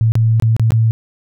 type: tone with dropouts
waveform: sine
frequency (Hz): 112.4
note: A2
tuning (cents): +37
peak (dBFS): -9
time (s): 0.01-0.91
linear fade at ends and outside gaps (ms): 0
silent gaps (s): 0.12-0.154 / 0.399-0.423 / 0.565-0.596 / 0.706-0.72
effects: none